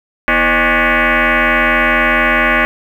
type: tone with frequency modulation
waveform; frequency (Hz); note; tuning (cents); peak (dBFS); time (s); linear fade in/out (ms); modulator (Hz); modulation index
sine; 242.8; B3; -29; -9; 0.28-2.65; 0; 285; 7.7
effects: 7-bit